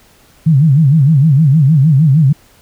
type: tone with vibrato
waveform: sine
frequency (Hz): 146.83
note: D3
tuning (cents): 0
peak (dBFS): -5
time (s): 0.46-2.33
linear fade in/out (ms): 10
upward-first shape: sine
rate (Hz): 6.5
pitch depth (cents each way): 200
effects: pink hiss -47 dBFS RMS until 2.61 s